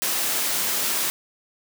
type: high-pass noise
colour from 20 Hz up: white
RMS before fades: -24 dBFS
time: 0.02-1.1 s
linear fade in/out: 0 ms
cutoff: 190 Hz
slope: 12 dB/octave
effects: none